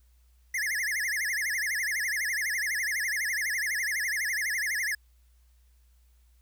square tone with vibrato, 1890 Hz, A#6, 23 cents sharp, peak -28 dBFS, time 0.54-4.95 s, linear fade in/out 5 ms, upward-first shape sine, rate 12 Hz, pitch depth 220 cents each way, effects added 60 Hz sine -58 dBFS peak until 6.41 s + white hiss -72 dBFS RMS until 6.41 s

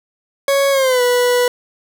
40% pulse tone with pitch glide, 554.4 to 491.1 Hz, C#5 to B4, 0 to -10 cents, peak -11 dBFS, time 0.48-1.48 s, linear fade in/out 2 ms, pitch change -210 cents, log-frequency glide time 0.71-1.02 s, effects none

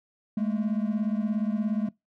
triangle beating tone pair, 207.7 / 224.7 Hz, G#3 / A3, 0 / +37 cents, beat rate 17 Hz, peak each -24 / -26 dBFS, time 0.37-1.89 s, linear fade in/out 5 ms, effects noise-tail reverb RT60 0.2 s tail -23 dB re dry + tanh soft clip ceiling -16 dBFS

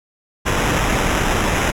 pink noise with sample-and-hold, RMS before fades -18 dBFS, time 0.45-1.72 s, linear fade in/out 20 ms, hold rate 4410 Hz, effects low-pass 12000 Hz 12 dB/octave

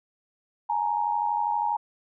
sine tone pair together, 839.9 / 932.3 Hz, G#5 / A#5, +19 / 0 cents, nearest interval major second, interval 181 cents, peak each -26 dBFS, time 0.69-1.77 s, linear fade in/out 10 ms, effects none

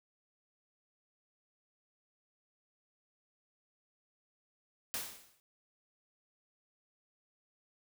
white noise with exponential decay, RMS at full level -35 dBFS, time 4.94-5.4 s, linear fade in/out 0 ms, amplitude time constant 100 ms, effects none

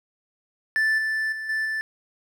triangle tone with level steps, 1760 Hz, A6, in tune, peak -17 / -21 / -28 / -21 / -23 dBFS, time 0.76-1.81 s, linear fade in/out 0 ms, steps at 0.98 / 1.32 / 1.49 / 1.65 s, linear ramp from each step 5 ms, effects none

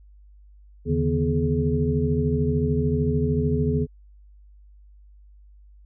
sine tone cluster, 80.2 / 142.5 / 155.9 / 245.3 / 422.5 Hz, E2 / C#3 / D#3 / B3 / G#4, -47 / +48 / +4 / -12 / +30 cents, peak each -26 dBFS, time 0.85-3.87 s, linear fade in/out 50 ms, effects added 50 Hz sine -47 dBFS peak until 5.85 s

